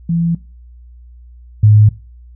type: tone pair in turn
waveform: sine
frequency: 168.3 / 106.02 Hz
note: E3 / G#2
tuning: +36 / +36 cents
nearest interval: minor sixth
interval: 800 cents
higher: first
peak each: -12 / -4 dBFS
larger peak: second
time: 0.09-0.35 / 1.63-1.89 s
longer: neither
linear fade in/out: 5 ms
effects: noise-tail reverb RT60 0.3 s tail -19 dB re dry + added 60 Hz sine -36 dBFS peak until 2.35 s